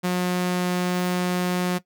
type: tone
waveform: sawtooth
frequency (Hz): 179.9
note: F#3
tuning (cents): -48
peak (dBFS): -17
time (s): 0.03-1.79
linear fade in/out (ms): 20
effects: noise-tail reverb RT60 0.1 s tail -17 dB re dry